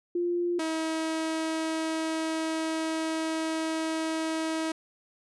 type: tone pair in turn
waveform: sine / sawtooth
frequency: 349.2 / 320.3 Hz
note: F4 / E4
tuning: 0 / -50 cents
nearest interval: minor second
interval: 150 cents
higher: first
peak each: -25 / -24 dBFS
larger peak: second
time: 0.15-0.59 / 0.59-4.72 s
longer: second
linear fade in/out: 5 ms
effects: resampled to 24000 Hz